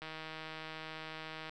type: click train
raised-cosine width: 0.3 ms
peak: -28 dBFS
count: 234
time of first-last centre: 0.02-1.495 s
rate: 158 Hz
effects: none